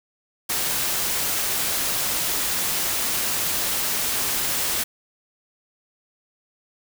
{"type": "noise", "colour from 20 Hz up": "white", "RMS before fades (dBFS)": -24, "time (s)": [0.49, 4.84], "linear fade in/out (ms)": 10, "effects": []}